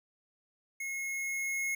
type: tone with level ramp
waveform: square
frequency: 2167 Hz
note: C#7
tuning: 40 cents flat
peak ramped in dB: -36 to -31 dBFS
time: 0.8-1.75 s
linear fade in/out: 5 ms
effects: 12-bit